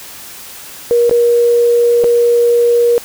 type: tone with dropouts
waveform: sine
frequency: 475.2 Hz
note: A#4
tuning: 33 cents sharp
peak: -7 dBFS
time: 0.91-2.98 s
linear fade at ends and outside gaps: 0 ms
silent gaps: 1.095-1.111 / 2.038-2.043 s
effects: white hiss -32 dBFS RMS until 3.04 s